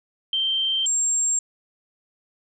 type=tone pair in turn; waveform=sine; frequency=3136 / 7459 Hz; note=G7 / A#8; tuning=0 / 0 cents; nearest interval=octave + minor third; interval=1500 cents; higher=second; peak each=-20 / -19 dBFS; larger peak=second; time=0.33-0.86 / 0.86-1.39 s; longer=neither; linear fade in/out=2 ms; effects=none